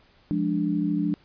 sine chord, D diminished, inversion first, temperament equal, 174.61 / 207.7 / 293.7 Hz, F3 / Ab3 / D4, 0 / 0 / 0 cents, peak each -27 / -28 / -25 dBFS, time 0.31-1.14 s, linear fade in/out 0 ms, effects pink hiss -59 dBFS RMS until 1.24 s + resampled to 11025 Hz

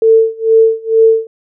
sine tone with tremolo, 447.6 Hz, A4, 30 cents sharp, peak -3 dBFS, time 0.02-1.27 s, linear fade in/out 2 ms, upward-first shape sine, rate 2.2 Hz, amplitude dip 95%, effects none

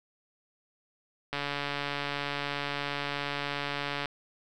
click train, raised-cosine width 0.3 ms, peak -16 dBFS, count 391, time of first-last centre 1.33-4.057 s, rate 143 Hz, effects none

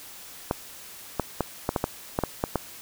clicks, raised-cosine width 1 ms, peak -9 dBFS, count 10, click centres 0.511 / 1.197 / 1.407 / 1.691 / 1.762 / 1.841 / 2.189 / 2.237 / 2.439 / 2.557 s, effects white hiss -44 dBFS RMS until 2.81 s

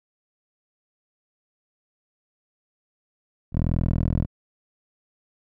10% pulse tone with band-pass filter, 41.23 Hz, E1, 1 cent sharp, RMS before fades -23 dBFS, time 3.52-4.27 s, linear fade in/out 50 ms, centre 99 Hz, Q 0.55, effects none

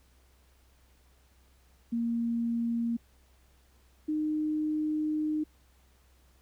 sine tone pair in turn, 233.1 / 306.6 Hz, A#3 / D#4, 0 / -25 cents, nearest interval perfect fourth, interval 475 cents, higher second, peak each -27 dBFS, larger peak neither, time 1.92-2.97 / 4.08-5.44 s, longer second, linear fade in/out 10 ms, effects added 64 Hz sine -61 dBFS peak until 6.41 s + pink hiss -67 dBFS RMS until 6.41 s

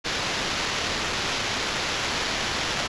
white noise with sample-and-hold, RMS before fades -27 dBFS, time 0.04-2.88 s, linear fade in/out 20 ms, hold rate 8820 Hz, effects resampled to 22050 Hz

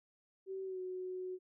sine tone with pitch glide, 382.7 to 368.8 Hz, G4 to F#4, -42 to -6 cents, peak -39 dBFS, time 0.46-1.39 s, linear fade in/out 50 ms, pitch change -64 cents, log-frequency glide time 0.64-0.8 s, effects none

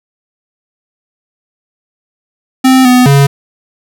square tone with pitch steps, 260.5 / 250.1 / 139.8 Hz, C4 / B3 / C#3, -7 / +22 / +15 cents, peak -4 dBFS, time 2.64-3.27 s, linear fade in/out 10 ms, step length 210 ms, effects none

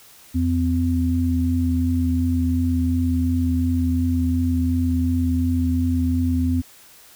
sine tone pair together, 84.17 / 255.3 Hz, E2 / C4, +37 / -42 cents, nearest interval octave + perfect fifth, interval 1921 cents, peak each -20 dBFS, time 0.34-6.62 s, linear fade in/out 20 ms, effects white hiss -48 dBFS RMS until 7.15 s

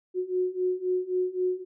sine beating tone pair, 363.9 / 367.7 Hz, F#4 / F#4, -29 / -11 cents, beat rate 3.8 Hz, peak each -29 / -27 dBFS, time 0.14-1.65 s, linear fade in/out 50 ms, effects none

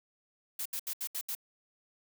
blue noise bursts, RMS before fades -36 dBFS, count 6, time 0.59-1.351 s, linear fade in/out 5 ms, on 66 ms, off 73 ms, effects none

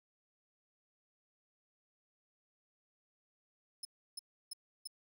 25% pulse tone bursts, 5200 Hz, E8, 24 cents flat, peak -36 dBFS, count 4, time 3.83-4.874 s, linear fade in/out 5 ms, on 21 ms, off 320 ms, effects none

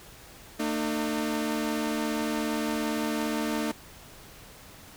sawtooth tone pair together, 226 / 303.3 Hz, A3 / D#4, +47 / -44 cents, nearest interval perfect fourth, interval 509 cents, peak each -26 / -26 dBFS, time 0.59-3.72 s, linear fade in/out 10 ms, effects pink hiss -49 dBFS RMS until 4.96 s

